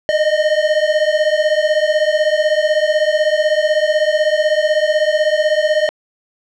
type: beating tone pair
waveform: square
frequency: 606 / 622 Hz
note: D#5 / D#5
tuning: -46 / -1 cents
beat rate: 16 Hz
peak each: -16 dBFS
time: 0.09-5.89 s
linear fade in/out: 0 ms
effects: low-pass 4000 Hz 12 dB/octave